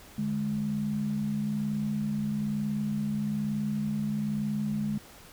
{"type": "tone pair together", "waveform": "sine", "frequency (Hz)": [148.5, 209.6], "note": ["D3", "G#3"], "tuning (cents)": [20, 16], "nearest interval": "tritone", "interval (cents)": 596, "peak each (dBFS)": [-34, -28], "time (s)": [0.18, 4.98], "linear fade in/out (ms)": 5, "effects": ["pink hiss -51 dBFS RMS until 5.32 s"]}